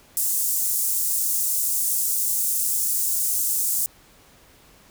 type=high-pass noise; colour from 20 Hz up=pink; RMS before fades=-23 dBFS; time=0.17-3.86 s; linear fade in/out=0 ms; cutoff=7600 Hz; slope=24 dB/octave; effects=pink hiss -53 dBFS RMS until 4.9 s